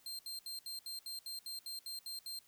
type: tone bursts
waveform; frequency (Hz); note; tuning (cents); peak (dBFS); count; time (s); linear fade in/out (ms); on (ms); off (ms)
sawtooth; 4171; C8; -6; -39; 12; 0.06-2.39; 2; 130; 70
effects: white hiss -67 dBFS RMS until 2.47 s